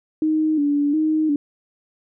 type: tone with vibrato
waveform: sine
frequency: 300 Hz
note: D4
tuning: 37 cents sharp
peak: -16 dBFS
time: 0.22-1.36 s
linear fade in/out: 2 ms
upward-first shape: square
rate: 1.4 Hz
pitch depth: 66 cents each way
effects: none